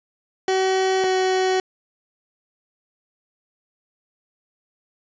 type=tone pair in turn; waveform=30% pulse; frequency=378.6 / 374.5 Hz; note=F#4 / F#4; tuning=+40 / +21 cents; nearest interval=unison; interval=19 cents; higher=first; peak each=-15 dBFS; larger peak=neither; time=0.48-1.04 / 1.04-1.6 s; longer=neither; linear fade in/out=2 ms; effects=resampled to 16000 Hz + 9-bit